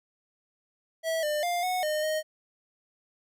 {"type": "tone with pitch steps", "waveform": "square", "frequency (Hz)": [651, 600, 701, 733, 611, 622], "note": ["E5", "D5", "F5", "F#5", "D#5", "D#5"], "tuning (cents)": [-22, 37, 6, -16, -32, -1], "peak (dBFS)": -27, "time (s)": [1.03, 2.23], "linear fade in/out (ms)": 50, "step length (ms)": 200, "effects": []}